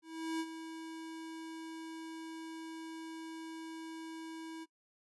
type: tone with ADSR envelope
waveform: square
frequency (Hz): 323.8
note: E4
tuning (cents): -31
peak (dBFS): -34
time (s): 0.02-4.66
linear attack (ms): 380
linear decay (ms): 51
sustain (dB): -10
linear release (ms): 33
effects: noise-tail reverb RT60 0.1 s tail -20 dB re dry + resampled to 24000 Hz